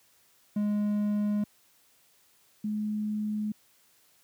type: tone pair in turn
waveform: triangle / sine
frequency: 207.7 / 211.8 Hz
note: G#3 / G#3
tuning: 0 / +34 cents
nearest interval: unison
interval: 34 cents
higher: second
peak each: -23 / -28 dBFS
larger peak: first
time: 0.56-1.44 / 2.64-3.52 s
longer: neither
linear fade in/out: 5 ms
effects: white hiss -64 dBFS RMS until 4.23 s + high-pass 60 Hz 12 dB/octave